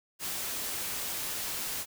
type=noise; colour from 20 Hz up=white; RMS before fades=-35 dBFS; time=0.19-1.86 s; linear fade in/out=50 ms; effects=none